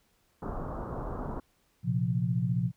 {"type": "low-pass noise", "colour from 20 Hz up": "pink", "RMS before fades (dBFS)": -36, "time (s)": [0.42, 1.4], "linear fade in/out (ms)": 5, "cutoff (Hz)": 1300, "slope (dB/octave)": 48}
{"type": "chord", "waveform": "sine", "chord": "Bb suspended second", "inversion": "none", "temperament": "equal with one note detuned", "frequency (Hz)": [116.54, 131.19, 174.61], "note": ["Bb2", "C3", "F3"], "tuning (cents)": [0, 5, 0], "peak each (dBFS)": -30, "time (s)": [1.83, 2.72], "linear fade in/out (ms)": 50}
{"effects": ["pink hiss -70 dBFS RMS until 2.76 s"]}